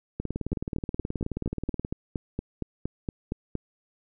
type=two click trains; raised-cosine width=3 ms; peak=-17 / -16 dBFS; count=32 / 14; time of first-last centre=0.2-1.849 / 0.53-3.553 s; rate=18.8 / 4.3 Hz; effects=none